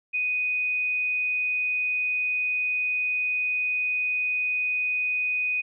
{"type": "tone", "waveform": "sine", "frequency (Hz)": 2490, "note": "D#7", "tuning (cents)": 1, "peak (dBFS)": -23, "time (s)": [0.13, 5.62], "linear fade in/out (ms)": 20, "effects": []}